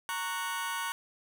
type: chord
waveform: sawtooth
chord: F# major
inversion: first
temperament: just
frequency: 925 / 1110 / 1480 Hz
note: A#5 / C#6 / F#6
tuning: -14 / +2 / 0 cents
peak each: -33 dBFS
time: 0.09-0.92 s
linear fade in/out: 0 ms
effects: none